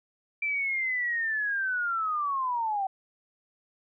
sine linear sweep, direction down, 2348 to 755 Hz, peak -26 dBFS, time 0.42-2.87 s, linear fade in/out 5 ms, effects none

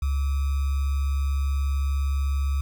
sine tone with sample-and-hold, 69.3 Hz, C#2, in tune, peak -21 dBFS, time 0.02-2.61 s, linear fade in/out 5 ms, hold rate 1225 Hz, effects none

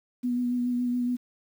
sine tone with vibrato, 245.3 Hz, B3, 12 cents flat, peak -24 dBFS, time 0.23-1.17 s, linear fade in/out 20 ms, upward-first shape sine, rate 7.1 Hz, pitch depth 19 cents each way, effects 9-bit

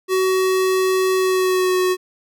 square tone with pitch glide, 375.5 to 368 Hz, F#4 to F#4, +26 to -9 cents, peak -16 dBFS, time 0.08-1.97 s, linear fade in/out 50 ms, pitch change -35 cents, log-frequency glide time 1.17-1.78 s, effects none

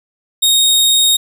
sawtooth tone, 3729 Hz, A#7, in tune, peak -6 dBFS, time 0.42-1.17 s, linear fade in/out 10 ms, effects none

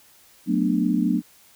sine chord, B minor seventh, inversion second, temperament just, 185.21 / 222.2 / 246.9 / 296.3 Hz, F#3 / A3 / B3 / D4, +2 / +17 / 0 / +15 cents, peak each -24 dBFS, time 0.46-1.22 s, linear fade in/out 50 ms, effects white hiss -54 dBFS RMS until 1.55 s

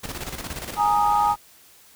pink noise with tremolo, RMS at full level -31 dBFS, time 0.03-0.75 s, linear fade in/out 10 ms, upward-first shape square, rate 17 Hz, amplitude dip 60%
pink noise, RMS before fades -37 dBFS, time 0.69-1.37 s, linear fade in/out 50 ms
sine chord, Ab suspended second, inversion none, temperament equal, 830.6 / 932.3 / 1244.5 Hz, Ab5 / Bb5 / Eb6, 0 / 0 / 0 cents, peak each -19 / -23 / -23 dBFS, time 0.76-1.36 s, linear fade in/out 50 ms
effects white hiss -52 dBFS RMS until 1.95 s

